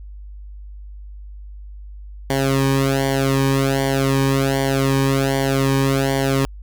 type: tone with flanger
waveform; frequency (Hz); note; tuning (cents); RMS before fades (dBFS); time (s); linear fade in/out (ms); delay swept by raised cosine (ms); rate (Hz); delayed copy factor
sawtooth; 135.8; C#3; -35; -18; 2.3-6.45; 0; 0.77 to 1.47; 1.3; -1
effects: added 50 Hz sine -33 dBFS peak until 6.62 s